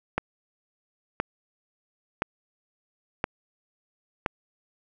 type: click train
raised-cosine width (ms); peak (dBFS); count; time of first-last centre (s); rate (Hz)
0.5; -9; 5; 0.18-4.262; 0.98
effects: none